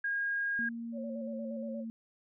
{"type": "tone", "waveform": "sine", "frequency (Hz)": 1628, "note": "G#6", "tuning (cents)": -35, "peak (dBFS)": -30, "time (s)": [0.04, 0.69], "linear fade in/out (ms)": 5}
{"type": "tone with pitch glide", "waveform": "sine", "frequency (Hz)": [232.2, 226.4], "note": ["A#3", "A3"], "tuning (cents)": [-7, 50], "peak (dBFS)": -37, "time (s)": [0.59, 1.9], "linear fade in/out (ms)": 0, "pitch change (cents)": -43, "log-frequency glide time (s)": [0.86, 1.34]}
{"type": "tone with vibrato", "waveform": "sine", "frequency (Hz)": 554.4, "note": "C#5", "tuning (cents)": 0, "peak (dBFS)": -40, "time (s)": [0.92, 1.85], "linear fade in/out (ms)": 50, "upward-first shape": "square", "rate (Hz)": 8.5, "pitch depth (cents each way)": 49}
{"effects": []}